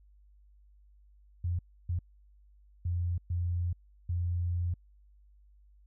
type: tone bursts at uneven times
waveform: sine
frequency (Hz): 87.31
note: F2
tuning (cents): 0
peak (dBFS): -28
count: 5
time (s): 1.44-1.59 / 1.89-1.99 / 2.85-3.18 / 3.3-3.73 / 4.09-4.74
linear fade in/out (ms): 5
effects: added 50 Hz sine -57 dBFS peak until 5.86 s